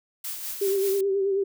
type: noise with tremolo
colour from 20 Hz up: blue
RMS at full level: -32 dBFS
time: 0.24-1.01 s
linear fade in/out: 5 ms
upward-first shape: sine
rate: 5.1 Hz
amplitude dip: 45%
type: tone with vibrato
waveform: sine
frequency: 392 Hz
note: G4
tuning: in tune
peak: -21 dBFS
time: 0.61-1.44 s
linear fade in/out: 10 ms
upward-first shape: sine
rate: 9.3 Hz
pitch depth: 43 cents each way
effects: none